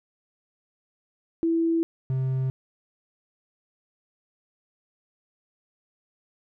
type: tone pair in turn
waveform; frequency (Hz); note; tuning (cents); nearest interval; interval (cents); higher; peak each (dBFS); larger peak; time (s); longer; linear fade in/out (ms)
sine / triangle; 330.6 / 131.2; E4 / C3; +5 / +5; octave + major third; 1600; first; -20 / -21; first; 1.43-1.83 / 2.1-2.5; neither; 0
effects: none